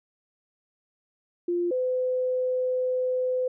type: tone pair in turn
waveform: sine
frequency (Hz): 349.2 / 507.7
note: F4 / B4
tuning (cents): 0 / +48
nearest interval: tritone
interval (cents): 648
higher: second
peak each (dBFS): -23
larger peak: neither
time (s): 1.48-1.71 / 1.71-3.48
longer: second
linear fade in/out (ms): 5
effects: none